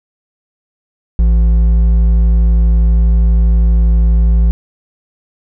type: tone with hard clipping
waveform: triangle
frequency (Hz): 56.2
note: A1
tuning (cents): +37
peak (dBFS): -8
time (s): 1.19-4.51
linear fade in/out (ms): 0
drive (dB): 9
effects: none